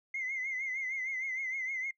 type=tone with vibrato; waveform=sine; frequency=2086 Hz; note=C7; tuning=6 cents flat; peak=-32 dBFS; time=0.14-1.91 s; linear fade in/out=5 ms; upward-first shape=triangle; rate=6.5 Hz; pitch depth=84 cents each way; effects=noise-tail reverb RT60 0.1 s tail -23 dB re dry + tanh soft clip ceiling -29 dBFS